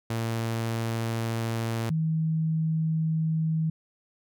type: tone pair in turn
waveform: sawtooth / sine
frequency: 114.2 / 159.65 Hz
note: A#2 / D#3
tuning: -35 / +45 cents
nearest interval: tritone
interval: 580 cents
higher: second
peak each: -23 dBFS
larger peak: neither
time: 0.1-1.9 / 1.9-3.7 s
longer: neither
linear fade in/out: 5 ms
effects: none

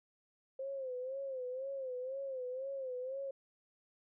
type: tone with vibrato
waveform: sine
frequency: 524 Hz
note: C5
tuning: 2 cents sharp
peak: -38 dBFS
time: 0.59-3.31 s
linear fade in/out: 5 ms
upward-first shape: sine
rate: 2 Hz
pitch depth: 87 cents each way
effects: none

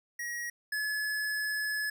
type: tone pair in turn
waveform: square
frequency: 1900 / 1708.5 Hz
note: A#6 / G#6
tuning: +33 / +49 cents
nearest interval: major second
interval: 184 cents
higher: first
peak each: -35 / -31 dBFS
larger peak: second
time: 0.19-0.5 / 0.72-1.9 s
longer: second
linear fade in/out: 5 ms
effects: none

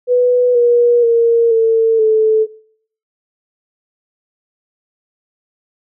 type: tone with pitch steps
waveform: sine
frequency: 493.9 / 479 / 464.6 / 450.6 / 437 Hz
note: B4 / A#4 / A#4 / A4 / A4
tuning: 0 / +47 / -6 / +41 / -12 cents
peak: -8 dBFS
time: 0.07-2.47 s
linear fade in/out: 50 ms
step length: 480 ms
effects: noise-tail reverb RT60 0.6 s tail -21 dB re dry

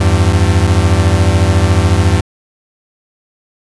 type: beating tone pair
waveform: 40% pulse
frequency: 83.4 / 97.4 Hz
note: E2 / G2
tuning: +21 / -11 cents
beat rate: 14 Hz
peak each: -10 dBFS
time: 0-2.21 s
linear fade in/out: 10 ms
effects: resampled to 24000 Hz

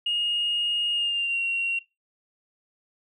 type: tone with pitch glide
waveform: sine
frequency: 2858 to 2748 Hz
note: F7 to F7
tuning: +39 to -29 cents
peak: -22 dBFS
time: 0.06-1.79 s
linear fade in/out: 5 ms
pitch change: -68 cents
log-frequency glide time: 0.92-1.4 s
effects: noise-tail reverb RT60 0.2 s tail -18 dB re dry + tanh soft clip ceiling -18 dBFS

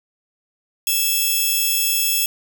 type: tone pair together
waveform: 5% pulse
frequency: 2637 / 3322 Hz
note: E7 / G#7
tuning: 0 / 0 cents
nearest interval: major third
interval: 400 cents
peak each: -11 dBFS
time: 0.87-2.26 s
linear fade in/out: 2 ms
effects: none

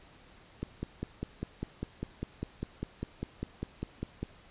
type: click train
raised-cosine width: 3 ms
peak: -21 dBFS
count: 19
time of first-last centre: 0.63-4.23 s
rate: 5 Hz
effects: pink hiss -57 dBFS RMS until 4.5 s + resampled to 8000 Hz

